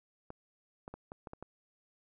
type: clicks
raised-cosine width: 1 ms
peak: -30 dBFS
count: 7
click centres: 0.304 / 0.879 / 0.94 / 1.119 / 1.272 / 1.334 / 1.426 s
effects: none

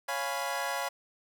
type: chord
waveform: 25% pulse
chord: C# dominant seventh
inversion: none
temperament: equal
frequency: 554.4 / 698.5 / 830.6 / 987.8 Hz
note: C#5 / E#5 / G#5 / B5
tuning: 0 / 0 / 0 / 0 cents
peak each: -33 dBFS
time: 0.08-0.89 s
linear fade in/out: 10 ms
effects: none

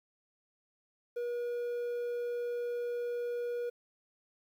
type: tone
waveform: triangle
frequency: 480.7 Hz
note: B4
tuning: 47 cents flat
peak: -31 dBFS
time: 1.16-3.7 s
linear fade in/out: 10 ms
effects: 11-bit

